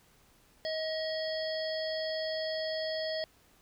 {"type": "harmonic tone with a mistuned harmonic", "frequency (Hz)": 633, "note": "D#5", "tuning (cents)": 30, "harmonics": [1, 3, 5, 7, 8], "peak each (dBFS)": [-33, -42, -44, -41, -43], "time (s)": [0.65, 3.24], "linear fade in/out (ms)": 0, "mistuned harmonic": 5, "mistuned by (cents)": 65, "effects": ["pink hiss -64 dBFS RMS until 3.61 s"]}